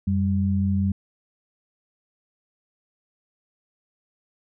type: tone pair together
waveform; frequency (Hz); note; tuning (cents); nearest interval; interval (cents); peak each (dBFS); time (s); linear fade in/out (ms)
sine; 91.1 / 196.29; F#2 / G3; -26 / +3; octave + minor second; 1329; -22; 0.07-0.92; 5
effects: none